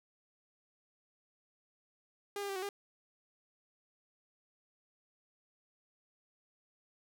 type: tone with pitch steps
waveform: sawtooth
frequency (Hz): 405.2 / 401.1 / 391.6 / 371.6 / 402.6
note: G#4 / G4 / G4 / F#4 / G4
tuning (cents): -43 / +40 / -2 / +7 / +46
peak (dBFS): -33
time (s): 2.36-2.69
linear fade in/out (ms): 2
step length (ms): 66
effects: none